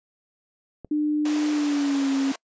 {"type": "click", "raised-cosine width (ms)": 2, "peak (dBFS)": -25, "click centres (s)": 0.847}
{"type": "tone with pitch glide", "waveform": "sine", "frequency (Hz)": [300, 271.9], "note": ["D4", "C#4"], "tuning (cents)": [37, -33], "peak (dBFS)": -20, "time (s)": [0.91, 2.32], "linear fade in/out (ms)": 5, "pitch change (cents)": -170, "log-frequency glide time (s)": [1.51, 2.1]}
{"type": "high-pass noise", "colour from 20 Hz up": "pink", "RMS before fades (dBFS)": -35, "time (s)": [1.25, 2.36], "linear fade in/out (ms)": 5, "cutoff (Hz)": 370, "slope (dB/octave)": 24}
{"effects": ["noise-tail reverb RT60 0.1 s tail -26 dB re dry", "resampled to 16000 Hz"]}